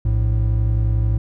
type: tone pair together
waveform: triangle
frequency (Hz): 57.93 / 109.2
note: A#1 / A2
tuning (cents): -10 / -13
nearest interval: major seventh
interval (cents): 1097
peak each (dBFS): -16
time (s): 0.05-1.18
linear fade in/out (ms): 5
effects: none